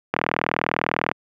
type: click train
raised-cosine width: 0.5 ms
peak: -3 dBFS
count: 40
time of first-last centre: 0.14-1.115 s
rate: 40 Hz
effects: high-pass 150 Hz 12 dB/octave